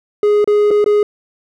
triangle tone with dropouts, 416 Hz, G#4, 3 cents sharp, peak -7 dBFS, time 0.23-1.03 s, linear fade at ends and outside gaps 2 ms, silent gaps 0.444-0.475 / 0.707-0.711 / 0.843-0.861 s, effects none

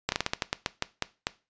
slowing click train, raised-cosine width 0.2 ms, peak -8 dBFS, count 12, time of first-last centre 0.09-1.269 s, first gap 31 ms, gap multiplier 1.23, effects noise-tail reverb RT60 0.3 s tail -18 dB re dry + resampled to 16000 Hz

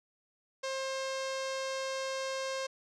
sawtooth tone with low-pass filter, 532 Hz, C5, 29 cents sharp, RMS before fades -36 dBFS, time 0.63-2.67 s, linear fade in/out 10 ms, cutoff 6100 Hz, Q 1.7, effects none

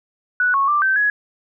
sine tone with pitch steps, 1477 / 1101 / 1180 / 1550 / 1676 Hz, F#6 / C#6 / D6 / G6 / G#6, -3 / -12 / +8 / -20 / +15 cents, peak -14 dBFS, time 0.4-1.1 s, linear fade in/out 2 ms, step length 140 ms, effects none

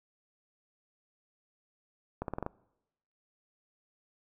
accelerating click train, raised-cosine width 1 ms, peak -20 dBFS, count 6, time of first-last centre 2.22-2.464 s, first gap 62 ms, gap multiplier 0.88, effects noise-tail reverb RT60 0.9 s tail -24 dB re dry

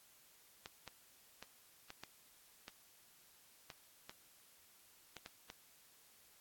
clicks, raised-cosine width 0.2 ms, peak -29 dBFS, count 11, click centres 0.659 / 0.877 / 1.426 / 1.904 / 2.036 / 2.681 / 3.702 / 4.095 / 5.167 / 5.261 / 5.501 s, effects white hiss -66 dBFS RMS until 6.4 s + AAC 64 kbps

